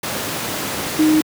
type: tone in noise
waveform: sine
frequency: 310 Hz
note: D#4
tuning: 6 cents flat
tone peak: -11 dBFS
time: 0.99-1.21 s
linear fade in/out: 5 ms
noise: pink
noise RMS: -23 dBFS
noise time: 0.03-1.22 s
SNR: +9 dB
effects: high-pass 150 Hz 12 dB/octave